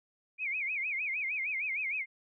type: tone with vibrato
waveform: sine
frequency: 2314 Hz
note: D7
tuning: 26 cents flat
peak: -31 dBFS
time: 0.38-2.06 s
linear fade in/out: 50 ms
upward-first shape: sine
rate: 6.5 Hz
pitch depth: 180 cents each way
effects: none